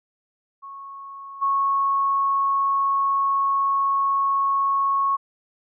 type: tone with level steps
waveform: sine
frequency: 1101 Hz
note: C#6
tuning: 12 cents flat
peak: -35 / -18 dBFS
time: 0.62-5.17 s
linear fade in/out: 20 ms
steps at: 1.41 s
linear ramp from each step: 20 ms
effects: none